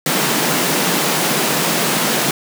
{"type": "high-pass noise", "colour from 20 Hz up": "pink", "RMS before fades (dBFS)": -17, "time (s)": [0.06, 2.31], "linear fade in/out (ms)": 2, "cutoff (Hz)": 140, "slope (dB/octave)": 96, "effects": []}